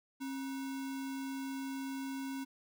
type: tone with sample-and-hold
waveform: sine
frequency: 269.3 Hz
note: C#4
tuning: 50 cents flat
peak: -37 dBFS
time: 0.2-2.45 s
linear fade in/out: 20 ms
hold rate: 1225 Hz
effects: none